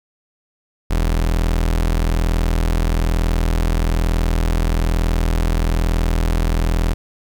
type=tone; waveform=35% pulse; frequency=41.11 Hz; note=E1; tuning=4 cents flat; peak=-13 dBFS; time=0.9-6.94 s; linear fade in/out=10 ms; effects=9-bit